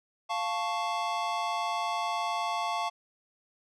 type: chord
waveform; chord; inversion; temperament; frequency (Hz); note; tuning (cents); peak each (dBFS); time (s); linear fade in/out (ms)
square; F augmented; none; equal; 698.5 / 880 / 1108.7; F5 / A5 / C#6; 0 / 0 / 0; -34; 0.29-2.9; 20
effects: low-pass 6000 Hz 12 dB/octave